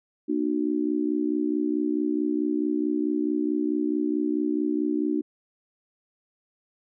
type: tone with amplitude modulation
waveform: sine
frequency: 302.5 Hz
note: D#4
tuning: 49 cents flat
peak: -18 dBFS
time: 0.28-5.22 s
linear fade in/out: 20 ms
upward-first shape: sine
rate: 64.6 Hz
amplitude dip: 100%
effects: none